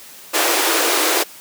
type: high-pass noise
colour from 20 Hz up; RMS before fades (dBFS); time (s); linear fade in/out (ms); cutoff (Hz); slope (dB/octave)
pink; -17; 0.33-1.24; 20; 300; 96
effects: white hiss -40 dBFS RMS until 1.4 s + high-pass 150 Hz 12 dB/octave